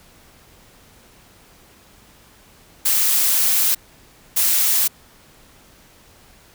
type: noise bursts at uneven times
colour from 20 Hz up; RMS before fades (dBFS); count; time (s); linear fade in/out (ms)
blue; -17; 2; 2.85-3.75 / 4.36-4.88; 10
effects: pink hiss -50 dBFS RMS until 6.54 s

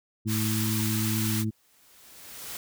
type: harmonic tone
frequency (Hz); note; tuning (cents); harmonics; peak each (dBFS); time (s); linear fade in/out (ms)
108.7; A2; -21; 1 / 2 / 3; -28 / -29 / -35; 0.25-1.51; 20
type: high-pass noise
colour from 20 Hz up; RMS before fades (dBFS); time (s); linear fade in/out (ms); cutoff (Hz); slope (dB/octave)
white; -32; 0.27-1.45; 50; 810; 96
type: noise with exponential growth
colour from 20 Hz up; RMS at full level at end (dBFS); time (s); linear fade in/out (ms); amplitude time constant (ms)
white; -36; 1.28-2.57; 1; 280
effects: none

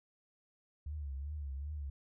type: tone with vibrato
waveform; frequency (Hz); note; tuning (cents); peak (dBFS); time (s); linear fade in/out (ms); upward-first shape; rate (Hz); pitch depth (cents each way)
sine; 71.5; D2; -46; -38; 0.86-1.9; 5; triangle; 2.6; 130
effects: none

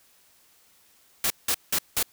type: noise bursts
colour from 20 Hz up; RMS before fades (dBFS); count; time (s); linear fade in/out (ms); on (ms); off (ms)
white; -24; 4; 1.24-2.028; 2; 62; 180
effects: white hiss -60 dBFS RMS until 2.12 s

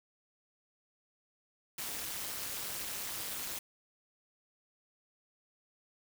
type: noise with amplitude modulation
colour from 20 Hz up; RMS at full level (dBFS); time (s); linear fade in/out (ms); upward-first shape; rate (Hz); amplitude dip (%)
white; -36; 1.78-3.59; 5; sine; 208; 85
effects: none

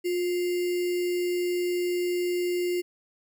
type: tone with sample-and-hold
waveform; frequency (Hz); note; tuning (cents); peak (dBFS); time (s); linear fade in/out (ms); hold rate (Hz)
sine; 355.7; F4; +32; -24; 0.04-2.82; 20; 2450
effects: none

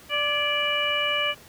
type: harmonic tone with a mistuned harmonic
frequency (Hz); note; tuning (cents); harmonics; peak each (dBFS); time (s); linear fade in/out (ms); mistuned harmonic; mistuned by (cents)
587; D5; -1; 1 / 2 / 3 / 4 / 5; -30 / -30 / -32 / -27 / -26; 0.09-1.35; 50; 3; -45
effects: pink hiss -49 dBFS RMS until 1.48 s + high-pass 60 Hz 12 dB/octave

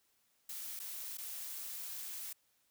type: noise with dropouts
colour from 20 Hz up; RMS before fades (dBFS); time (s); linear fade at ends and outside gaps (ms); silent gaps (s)
blue; -44; 0.49-2.33; 5; 0.793-0.799 / 1.173-1.182
effects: white hiss -75 dBFS RMS until 2.7 s

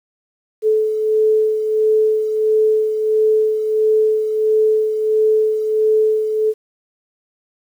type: beating tone pair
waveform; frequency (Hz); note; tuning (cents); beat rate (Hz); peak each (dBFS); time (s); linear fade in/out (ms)
sine; 433.3 / 434.8; A4 / A4; -27 / -21; 1.5; -13 / -22; 0.62-6.54; 50
effects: 8-bit

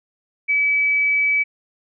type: tone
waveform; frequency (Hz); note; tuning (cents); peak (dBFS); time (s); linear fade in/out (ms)
sine; 2291; D7; -44; -15; 0.48-1.44; 20
effects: none

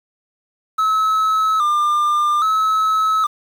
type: tone with vibrato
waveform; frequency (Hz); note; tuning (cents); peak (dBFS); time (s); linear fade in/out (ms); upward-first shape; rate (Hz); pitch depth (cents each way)
triangle; 1244.5; D#6; 0; -12; 0.78-3.27; 10; square; 0.61; 65
effects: 7-bit

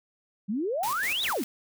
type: exponential two-way sweep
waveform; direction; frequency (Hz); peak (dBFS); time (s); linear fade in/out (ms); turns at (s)
sine; up then down; 186.4 to 3971 to 186.4; -26; 0.48-1.44; 20; 1.23
type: noise with tremolo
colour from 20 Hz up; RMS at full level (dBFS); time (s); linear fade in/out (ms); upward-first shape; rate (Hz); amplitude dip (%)
white; -35; 0.83-1.44; 2; square; 5; 55
effects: none

